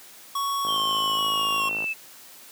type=tone with vibrato; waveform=square; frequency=1100 Hz; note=C#6; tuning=14 cents flat; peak=-25 dBFS; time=0.35-1.69 s; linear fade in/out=5 ms; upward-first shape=square; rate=1.2 Hz; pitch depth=21 cents each way
type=click train; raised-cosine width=1 ms; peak=-22 dBFS; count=65; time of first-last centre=0.65-1.842 s; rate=53.7 Hz
type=exponential sweep; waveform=sine; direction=down; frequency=3190 to 2613 Hz; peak=-25 dBFS; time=0.67-1.94 s; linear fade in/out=20 ms
effects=white hiss -47 dBFS RMS until 2.51 s + high-pass 150 Hz 12 dB/octave